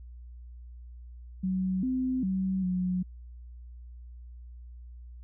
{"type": "tone with pitch steps", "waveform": "sine", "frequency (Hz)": [186.9, 257.4, 189.4, 182.4], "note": ["F#3", "C4", "F#3", "F#3"], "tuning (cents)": [18, -28, 41, -24], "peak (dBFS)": -26, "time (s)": [1.43, 3.03], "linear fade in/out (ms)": 10, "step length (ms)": 400, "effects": ["added 60 Hz sine -43 dBFS peak until 5.23 s"]}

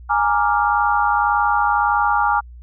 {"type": "chord", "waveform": "sine", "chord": "Bb dominant seventh", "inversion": "third", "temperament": "equal", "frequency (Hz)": [830.6, 932.3, 1174.7, 1396.9], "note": ["Ab5", "Bb5", "D6", "F6"], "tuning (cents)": [0, 0, 0, 0], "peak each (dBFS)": [-18, -21, -21, -21], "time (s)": [0.09, 2.41], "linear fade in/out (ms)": 20, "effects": ["added 60 Hz sine -36 dBFS peak until 2.62 s"]}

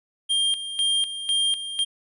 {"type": "tone with tremolo", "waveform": "square", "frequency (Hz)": 3200, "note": "G7", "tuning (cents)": 35, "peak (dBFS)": -20, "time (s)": [0.29, 1.85], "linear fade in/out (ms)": 20, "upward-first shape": "square", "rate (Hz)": 2, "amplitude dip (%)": 70, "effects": ["resampled to 32000 Hz"]}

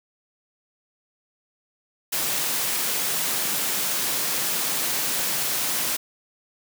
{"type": "high-pass noise", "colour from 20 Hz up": "white", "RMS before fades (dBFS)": -25, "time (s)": [2.12, 5.97], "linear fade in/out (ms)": 10, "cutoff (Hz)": 120, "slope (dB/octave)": 48, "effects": []}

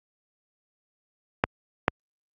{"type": "clicks", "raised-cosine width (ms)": 0.5, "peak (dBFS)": -3, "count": 2, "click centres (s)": [1.439, 1.881], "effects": ["high-pass 60 Hz 12 dB/octave", "Opus 48 kbps"]}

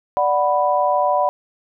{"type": "chord", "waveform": "sine", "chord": "B minor", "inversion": "first", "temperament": "equal", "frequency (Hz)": [587.3, 740, 987.8], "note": ["D5", "F#5", "B5"], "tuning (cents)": [0, 0, 0], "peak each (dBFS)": -19, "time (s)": [0.17, 1.29], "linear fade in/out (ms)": 0, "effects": []}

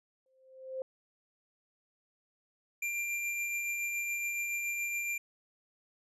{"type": "tone with exponential growth", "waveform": "sine", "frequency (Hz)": 523.3, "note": "C5", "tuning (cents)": 0, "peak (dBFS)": -32, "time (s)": [0.26, 0.82], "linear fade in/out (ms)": 1, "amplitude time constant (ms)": 120}
{"type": "tone with tremolo", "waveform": "square", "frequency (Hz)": 2378, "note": "D7", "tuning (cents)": 21, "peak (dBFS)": -32, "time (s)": [2.82, 5.18], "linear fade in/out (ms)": 5, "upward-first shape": "triangle", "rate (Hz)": 7.1, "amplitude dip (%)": 30}
{"effects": ["resampled to 32000 Hz"]}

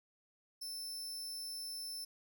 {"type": "tone", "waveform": "sawtooth", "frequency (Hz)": 5300, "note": "E8", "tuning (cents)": 9, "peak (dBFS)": -39, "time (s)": [0.61, 2.05], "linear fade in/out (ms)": 10, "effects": []}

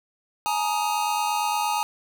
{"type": "chord", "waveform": "square", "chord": "Ab suspended second", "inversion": "none", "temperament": "equal with one note detuned", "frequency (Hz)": [843.7, 932.3, 1244.5], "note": ["Ab5", "Bb5", "Eb6"], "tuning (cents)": [27, 0, 0], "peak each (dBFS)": [-26, -28, -31], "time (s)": [0.46, 1.83], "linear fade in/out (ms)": 0, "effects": []}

